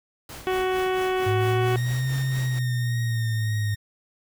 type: noise with tremolo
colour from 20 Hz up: pink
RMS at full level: -38 dBFS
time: 0.29-2.59 s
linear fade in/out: 2 ms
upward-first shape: sine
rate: 4.4 Hz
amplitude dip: 60%
type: harmonic tone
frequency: 372.5 Hz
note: F#4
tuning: 12 cents sharp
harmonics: 1 / 2 / 3 / 4 / 5 / 6 / 7 / 8 / 9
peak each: -23 / -29 / -33 / -35 / -37 / -39 / -40 / -41 / -42 dBFS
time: 0.47-1.76 s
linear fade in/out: 0 ms
type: exponential two-way sweep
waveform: sine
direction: up then down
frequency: 103.83 to 134.7 to 103.83 Hz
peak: -22 dBFS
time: 1.26-3.75 s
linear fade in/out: 10 ms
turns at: 2.16 s
type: tone with vibrato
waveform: sawtooth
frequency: 1851 Hz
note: A#6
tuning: 13 cents flat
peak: -31 dBFS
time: 1.76-3.76 s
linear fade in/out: 20 ms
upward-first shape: triangle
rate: 1.8 Hz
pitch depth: 26 cents each way
effects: none